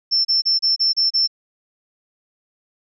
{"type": "tone bursts", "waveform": "sine", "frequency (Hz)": 5360, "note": "E8", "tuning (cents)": 28, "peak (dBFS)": -14, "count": 7, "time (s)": [0.11, 1.276], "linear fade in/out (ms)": 20, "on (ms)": 140, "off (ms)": 31, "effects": []}